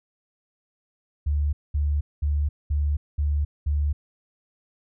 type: tone bursts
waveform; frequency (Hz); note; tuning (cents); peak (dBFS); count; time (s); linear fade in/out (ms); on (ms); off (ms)
sine; 73.2; D2; -5; -20; 6; 1.26-3.93; 10; 270; 210
effects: none

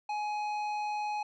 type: tone with tanh clipping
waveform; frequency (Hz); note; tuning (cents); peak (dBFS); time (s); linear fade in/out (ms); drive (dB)
triangle; 839; G#5; +17; -33; 0.09-1.23; 5; 15
effects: none

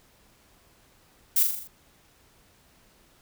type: noise with echo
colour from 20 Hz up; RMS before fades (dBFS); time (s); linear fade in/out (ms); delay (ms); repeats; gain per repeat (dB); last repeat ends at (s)
violet; -21; 1.36-1.43; 5; 41; 6; -4; 1.676
effects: pink hiss -60 dBFS RMS until 3.21 s

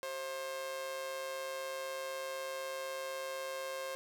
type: tone with amplitude modulation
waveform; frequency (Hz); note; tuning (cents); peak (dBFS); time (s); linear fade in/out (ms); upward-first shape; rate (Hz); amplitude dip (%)
sawtooth; 532; C5; +29; -32; 0.03-3.95; 0; sine; 148; 55
effects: none

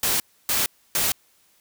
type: noise bursts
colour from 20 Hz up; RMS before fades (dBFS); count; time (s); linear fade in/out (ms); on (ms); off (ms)
white; -22; 3; 0.03-1.12; 2; 170; 290
effects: white hiss -61 dBFS RMS until 1.6 s

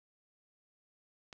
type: click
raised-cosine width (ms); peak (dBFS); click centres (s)
0.2; -30; 1.328
effects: 10-bit

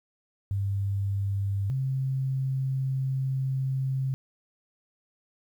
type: tone pair in turn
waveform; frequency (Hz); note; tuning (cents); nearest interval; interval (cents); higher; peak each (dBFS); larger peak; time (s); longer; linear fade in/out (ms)
sine; 99.1 / 133.04; G2 / C3; +19 / +29; perfect fourth; 510; second; -25; neither; 0.51-1.7 / 1.7-4.14; second; 0
effects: 10-bit

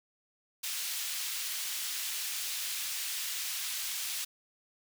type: high-pass noise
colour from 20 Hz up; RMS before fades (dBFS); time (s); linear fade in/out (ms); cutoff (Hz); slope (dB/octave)
pink; -36; 0.63-4.25; 10; 2900; 12
effects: none

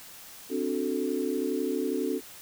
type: chord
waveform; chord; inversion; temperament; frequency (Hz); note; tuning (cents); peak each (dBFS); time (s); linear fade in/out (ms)
sine; D dominant seventh; third; equal; 261.6 / 293.7 / 370 / 440; C4 / D4 / F#4 / A4; 0 / 0 / 0 / 0; -32; 0.49-2.21; 50
effects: white hiss -47 dBFS RMS until 2.41 s

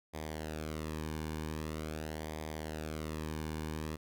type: tone with flanger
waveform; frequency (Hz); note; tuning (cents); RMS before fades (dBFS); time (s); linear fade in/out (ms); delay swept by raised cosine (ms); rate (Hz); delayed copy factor
sawtooth; 77.78; D#2; 0; -40; 0.13-3.97; 20; 0.71 to 1.55; 0.44; -0.65
effects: none

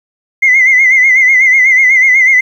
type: tone with vibrato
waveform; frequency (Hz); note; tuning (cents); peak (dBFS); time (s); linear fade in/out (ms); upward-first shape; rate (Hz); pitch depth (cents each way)
sine; 2071; C7; -18; -3; 0.42-2.41; 10; sine; 8.1; 72
effects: tanh soft clip ceiling 0 dBFS + 7-bit

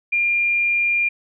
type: tone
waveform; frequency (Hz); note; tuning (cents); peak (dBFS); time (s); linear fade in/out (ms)
sine; 2400; D7; +37; -16; 0.12-1.09; 10
effects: none

